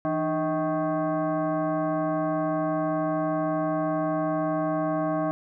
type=tone with frequency modulation; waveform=sine; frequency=164.81 Hz; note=E3; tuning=in tune; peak=-23 dBFS; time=0.05-5.31 s; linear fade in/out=0 ms; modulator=469 Hz; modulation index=1.8; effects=none